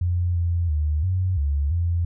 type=tone with pitch steps; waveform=sine; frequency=88.1 / 85.8 / 75.6 / 92.4 / 71.4 / 85.7 Hz; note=F2 / F2 / D#2 / F#2 / D2 / F2; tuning=+16 / -30 / -49 / -2 / -48 / -32 cents; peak=-19 dBFS; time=0.01-2.05 s; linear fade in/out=5 ms; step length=340 ms; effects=none